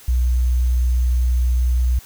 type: tone with sample-and-hold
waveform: sine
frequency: 61.74 Hz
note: B1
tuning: in tune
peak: -14 dBFS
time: 0.08-1.99 s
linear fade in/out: 5 ms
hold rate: 6300 Hz
effects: white hiss -44 dBFS RMS until 2.05 s